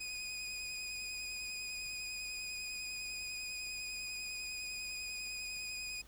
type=tone with vibrato; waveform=20% pulse; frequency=2489 Hz; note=D#7; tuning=in tune; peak=-35 dBFS; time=0-6.02 s; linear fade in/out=10 ms; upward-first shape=sine; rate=10 Hz; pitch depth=16 cents each way; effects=added 50 Hz sine -60 dBFS peak until 6.07 s + pink hiss -62 dBFS RMS until 6.07 s